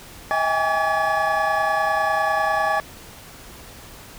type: tone cluster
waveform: triangle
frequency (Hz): 640 / 797 / 827 / 1144 / 1703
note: D#5 / G5 / G#5 / D6 / G#6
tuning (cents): +49 / +28 / -8 / -46 / +43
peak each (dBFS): -23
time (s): 0.31-2.8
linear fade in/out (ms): 0
effects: pink hiss -42 dBFS RMS until 4.18 s